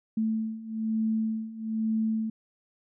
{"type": "beating tone pair", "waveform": "sine", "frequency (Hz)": [220, 221.1], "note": ["A3", "A3"], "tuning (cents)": [0, 9], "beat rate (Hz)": 1.1, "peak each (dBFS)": [-31, -28], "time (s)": [0.17, 2.3], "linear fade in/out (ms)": 5, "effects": []}